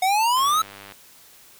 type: exponential sweep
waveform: square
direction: up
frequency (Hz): 730 to 1319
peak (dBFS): -18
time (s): 0.02-0.62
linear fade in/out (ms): 5
type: click train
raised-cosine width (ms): 0.3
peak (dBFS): -24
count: 56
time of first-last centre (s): 0.37-0.922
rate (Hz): 99.7
effects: white hiss -50 dBFS RMS until 1.59 s